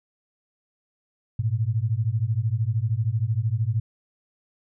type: beating tone pair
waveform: sine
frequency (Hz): 105.1 / 118.1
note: G#2 / A#2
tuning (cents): +21 / +23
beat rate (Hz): 13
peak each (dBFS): -24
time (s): 1.39-3.8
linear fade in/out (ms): 5
effects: none